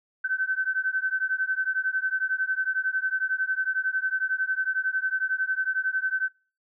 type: beating tone pair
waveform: sine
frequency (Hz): 1526 / 1537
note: G6 / G6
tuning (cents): -47 / -35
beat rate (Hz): 11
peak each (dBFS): -27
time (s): 0.24-6.29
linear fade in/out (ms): 10
effects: noise-tail reverb RT60 0.4 s tail -23 dB re dry